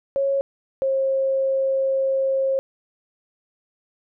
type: tone pair in turn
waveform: sine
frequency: 550 / 536.5 Hz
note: C#5 / C5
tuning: -14 / +43 cents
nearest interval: unison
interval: 43 cents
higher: first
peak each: -18 dBFS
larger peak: neither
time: 0.16-0.41 / 0.82-2.59 s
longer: second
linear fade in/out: 0 ms
effects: none